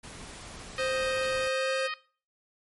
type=noise; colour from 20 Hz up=pink; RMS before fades=-44 dBFS; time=0.03-1.48 s; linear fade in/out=10 ms
type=harmonic tone; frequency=623 Hz; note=D#5; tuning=2 cents sharp; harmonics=2 / 3 / 4 / 5 / 6 / 7 / 8; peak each=-36 / -37 / -38 / -41 / -46 / -43 / -46 dBFS; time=0.78-1.94 s; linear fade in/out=2 ms
type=tone with pitch glide; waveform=square; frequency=523.3 to 529.1 Hz; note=C5 to C5; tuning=0 to +19 cents; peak=-29 dBFS; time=0.78-1.88 s; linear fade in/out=20 ms; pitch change=+19 cents; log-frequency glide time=1.42-1.73 s
effects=noise-tail reverb RT60 0.4 s tail -20 dB re dry + MP3 48 kbps